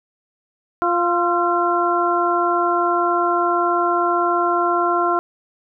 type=harmonic tone with a mistuned harmonic; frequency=348.8 Hz; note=F4; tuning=2 cents flat; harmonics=1 / 2 / 3 / 4; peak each=-21 / -21 / -21 / -21 dBFS; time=0.82-5.19 s; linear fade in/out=0 ms; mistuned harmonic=4; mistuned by=-41 cents; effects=none